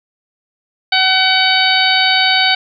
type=harmonic tone; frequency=755 Hz; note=F#5; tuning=35 cents sharp; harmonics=1 / 2 / 3 / 4 / 5 / 6; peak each=-17 / -17 / -17 / -17 / -17 / -17 dBFS; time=0.92-2.55 s; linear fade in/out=5 ms; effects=none